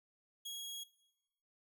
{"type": "tone", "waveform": "sawtooth", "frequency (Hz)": 3308, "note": "G#7", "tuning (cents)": -8, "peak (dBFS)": -39, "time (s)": [0.45, 0.84], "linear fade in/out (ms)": 10, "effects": ["noise-tail reverb RT60 0.9 s tail -20 dB re dry"]}